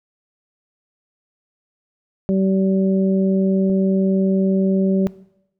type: harmonic tone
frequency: 191.7 Hz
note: G3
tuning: 38 cents flat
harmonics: 1 / 2 / 3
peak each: -16 / -22 / -26 dBFS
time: 2.29-5.07 s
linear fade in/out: 0 ms
type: click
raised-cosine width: 2 ms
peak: -21 dBFS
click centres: 3.698 s
effects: noise-tail reverb RT60 0.8 s tail -19 dB re dry